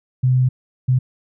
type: tone bursts at uneven times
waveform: sine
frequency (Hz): 127.8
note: C3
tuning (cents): -40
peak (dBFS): -12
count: 2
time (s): 0.23-0.49 / 0.88-0.99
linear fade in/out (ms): 10
effects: none